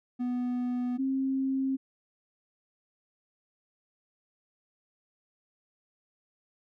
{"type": "tone pair in turn", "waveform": ["triangle", "sine"], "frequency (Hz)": [246.9, 267], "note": ["B3", "C4"], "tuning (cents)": [0, 35], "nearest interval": "minor second", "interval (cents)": 135, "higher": "second", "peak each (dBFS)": -26, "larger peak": "neither", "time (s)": [[0.19, 0.98], [0.98, 1.77]], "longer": "neither", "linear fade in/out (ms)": 20, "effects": []}